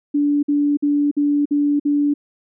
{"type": "tone bursts", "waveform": "sine", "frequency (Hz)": 290, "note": "D4", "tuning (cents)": -22, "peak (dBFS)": -14, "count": 6, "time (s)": [0.14, 2.14], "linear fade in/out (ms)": 10, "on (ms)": 290, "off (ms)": 52, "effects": []}